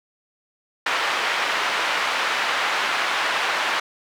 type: band-pass noise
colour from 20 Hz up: pink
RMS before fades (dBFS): -23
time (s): 0.86-3.8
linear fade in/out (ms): 5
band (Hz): 990 to 2800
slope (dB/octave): 12
effects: none